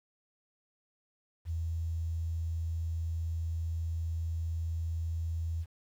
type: tone with quantisation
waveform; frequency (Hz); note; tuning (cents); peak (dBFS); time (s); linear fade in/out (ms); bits
sine; 82.41; E2; 0; -31; 1.45-5.66; 50; 10
effects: none